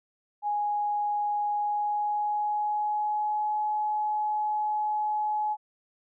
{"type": "tone with pitch glide", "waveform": "sine", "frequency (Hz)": [830, 847.4], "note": ["G#5", "G#5"], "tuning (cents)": [-1, 35], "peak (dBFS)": -25, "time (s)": [0.42, 5.57], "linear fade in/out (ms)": 50, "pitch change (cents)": 36, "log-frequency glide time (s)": [1.53, 3.6], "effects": []}